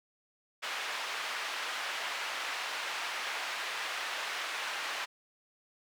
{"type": "band-pass noise", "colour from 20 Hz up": "white", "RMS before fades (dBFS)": -37, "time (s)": [0.62, 5.06], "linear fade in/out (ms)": 20, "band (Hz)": [780, 2700], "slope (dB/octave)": 12, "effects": []}